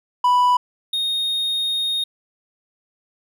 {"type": "tone pair in turn", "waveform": "triangle", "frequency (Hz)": [987.8, 3710], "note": ["B5", "A#7"], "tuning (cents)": [0, -9], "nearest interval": "octave + major seventh", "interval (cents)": 2291, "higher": "second", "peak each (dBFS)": [-11, -18], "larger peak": "first", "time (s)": [[0.24, 0.57], [0.93, 2.04]], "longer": "second", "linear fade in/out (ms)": 5, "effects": []}